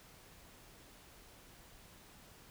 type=silence; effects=pink hiss -59 dBFS RMS until 2.5 s